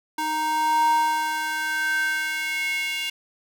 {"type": "tone with high-pass filter sweep", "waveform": "square", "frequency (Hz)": 311.1, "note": "D#4", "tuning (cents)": 0, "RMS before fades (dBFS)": -24, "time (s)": [0.18, 3.1], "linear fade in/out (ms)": 5, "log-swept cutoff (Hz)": [670, 2600], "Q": 5.4, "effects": []}